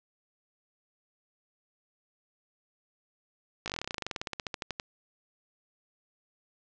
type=slowing click train; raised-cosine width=0.2 ms; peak=-16 dBFS; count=26; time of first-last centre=3.66-4.798 s; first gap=18 ms; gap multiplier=1.07; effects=low-pass 7000 Hz 12 dB/octave